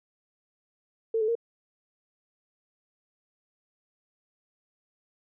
sine tone with pitch steps, 449.4 / 432.9 / 464 Hz, A4 / A4 / A#4, +37 / -28 / -8 cents, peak -23 dBFS, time 1.14-1.353 s, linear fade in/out 5 ms, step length 71 ms, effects none

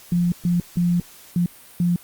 sine tone bursts at uneven times, 174.61 Hz, F3, in tune, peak -16 dBFS, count 5, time 0.12-0.32 / 0.45-0.6 / 0.77-1 / 1.36-1.46 / 1.8-1.96 s, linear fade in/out 2 ms, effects white hiss -46 dBFS RMS until 2.03 s + Opus 48 kbps

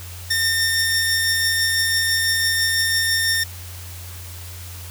sawtooth tone pair together, 1817 / 5445 Hz, A#6 / F8, -45 / -45 cents, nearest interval octave + perfect fifth, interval 1900 cents, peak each -16 / -19 dBFS, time 0.3-3.44 s, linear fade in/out 10 ms, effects added 88 Hz sine -34 dBFS peak until 4.9 s + white hiss -39 dBFS RMS until 4.9 s

